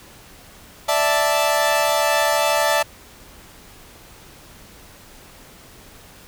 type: chord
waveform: sawtooth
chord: D suspended second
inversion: none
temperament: equal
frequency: 587.3 / 659.3 / 880 Hz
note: D5 / E5 / A5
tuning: 0 / 0 / 0 cents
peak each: -17 dBFS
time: 0.88-2.83 s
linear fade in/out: 10 ms
effects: pink hiss -45 dBFS RMS until 6.27 s